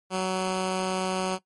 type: tone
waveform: 10% pulse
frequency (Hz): 186.8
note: F#3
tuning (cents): +17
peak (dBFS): -17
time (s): 0.1-1.39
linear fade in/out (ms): 50
effects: noise-tail reverb RT60 0.1 s tail -18 dB re dry + MP3 48 kbps